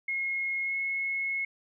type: tone with pitch glide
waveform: sine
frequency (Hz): 2159 to 2178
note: C#7 to C#7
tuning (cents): -46 to -31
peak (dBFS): -28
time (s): 0.08-1.45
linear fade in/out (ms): 5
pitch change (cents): +15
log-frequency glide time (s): 0.63-0.75
effects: none